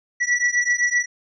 square beating tone pair, 1943 / 1950.8 Hz, B6 / B6, -29 / -22 cents, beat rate 7.8 Hz, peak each -22 / -21 dBFS, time 0.2-1.06 s, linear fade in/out 20 ms, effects resampled to 16000 Hz

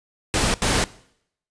pink noise bursts at uneven times, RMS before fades -20 dBFS, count 2, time 0.34-0.54 / 0.62-0.84 s, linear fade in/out 0 ms, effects noise-tail reverb RT60 0.7 s tail -20 dB re dry + resampled to 22050 Hz

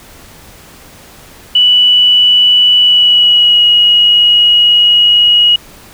sine tone with pitch glide, 2960 to 2899 Hz, F#7 to F#7, 0 to -36 cents, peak -4 dBFS, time 1.55-5.56 s, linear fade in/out 5 ms, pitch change -36 cents, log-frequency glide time 2.78-3.65 s, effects pink hiss -37 dBFS RMS until 5.93 s

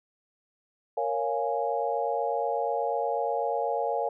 sine chord, Bb minor seventh, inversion none, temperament equal, 466.2 / 554.4 / 698.5 / 830.6 Hz, Bb4 / Db5 / F5 / Ab5, 0 / 0 / 0 / 0 cents, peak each -31 dBFS, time 0.97-4.09 s, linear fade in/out 5 ms, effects none

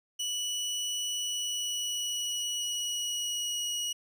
25% pulse tone with pitch glide, 2950 to 2906 Hz, F#7 to F#7, -6 to -32 cents, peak -27 dBFS, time 0.19-3.93 s, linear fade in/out 10 ms, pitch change -26 cents, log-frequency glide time 1.1-3.61 s, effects none

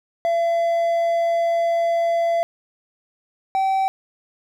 triangle tone pair in turn, 676 / 770.4 Hz, E5 / G5, +43 / -30 cents, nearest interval major second, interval 227 cents, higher second, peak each -15 dBFS, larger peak neither, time 0.25-2.43 / 3.55-3.88 s, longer first, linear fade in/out 0 ms, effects none

